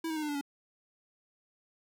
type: tone with pitch steps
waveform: square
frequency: 326.3 / 317 / 308 / 299.2 / 290.7 / 282.4 Hz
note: E4 / D#4 / D#4 / D4 / D4 / C#4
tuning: -18 / +32 / -17 / +32 / -18 / +32 cents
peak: -33 dBFS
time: 0.04-0.412 s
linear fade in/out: 5 ms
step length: 62 ms
effects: none